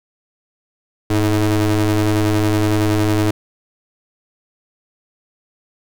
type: ring-modulated tone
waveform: 35% pulse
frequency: 107.7 Hz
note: A2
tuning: 37 cents flat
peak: -9 dBFS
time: 1.1-3.31 s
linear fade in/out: 5 ms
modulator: 210 Hz
effects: none